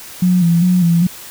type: tone with vibrato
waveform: sine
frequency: 175 Hz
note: F3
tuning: 4 cents sharp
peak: -9 dBFS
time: 0.22-1.07 s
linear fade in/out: 5 ms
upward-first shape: square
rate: 2.5 Hz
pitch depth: 57 cents each way
effects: white hiss -34 dBFS RMS until 1.3 s